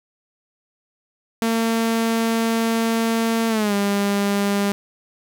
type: tone with pitch glide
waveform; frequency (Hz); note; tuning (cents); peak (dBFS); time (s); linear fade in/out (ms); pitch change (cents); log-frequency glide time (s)
sawtooth; 227.3 to 201.3; A#3 to G3; -43 to +46; -14; 1.42-4.72; 0; -211; 3.48-3.74
effects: none